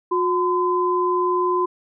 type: tone pair together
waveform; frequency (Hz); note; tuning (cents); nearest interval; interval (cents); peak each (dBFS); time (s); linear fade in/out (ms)
sine; 360.6 / 1019.9; F#4 / C6; -45 / -45; octave + tritone; 1800; -20; 0.11-1.66; 10
effects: none